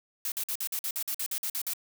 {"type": "noise bursts", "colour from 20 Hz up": "blue", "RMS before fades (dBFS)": -32, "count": 13, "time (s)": [0.25, 1.735], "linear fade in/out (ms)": 2, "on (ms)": 69, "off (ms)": 49, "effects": []}